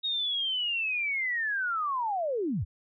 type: linear sweep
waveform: sine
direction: down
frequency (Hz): 3771 to 61.74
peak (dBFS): -27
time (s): 0.03-2.65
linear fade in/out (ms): 20
effects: none